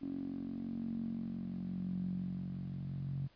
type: tone with band-pass filter sweep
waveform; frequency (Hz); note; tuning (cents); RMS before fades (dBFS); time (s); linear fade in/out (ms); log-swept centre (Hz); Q
10% pulse; 45.8; F#1; -17; -40; 0.01-3.28; 20; 280 to 140; 7.9
effects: pink hiss -67 dBFS RMS until 3.35 s + resampled to 11025 Hz